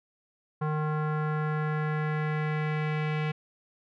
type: tone with low-pass filter sweep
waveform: square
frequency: 153.2 Hz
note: D#3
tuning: 27 cents flat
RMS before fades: -29 dBFS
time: 0.61-3.32 s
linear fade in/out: 10 ms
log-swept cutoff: 1200 to 2500 Hz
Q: 2.5
effects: none